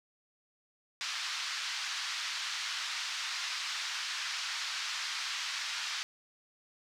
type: band-pass noise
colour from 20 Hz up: white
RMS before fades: -37 dBFS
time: 1.01-6.03 s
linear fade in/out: 0 ms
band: 1100 to 5400 Hz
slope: 24 dB/octave
effects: none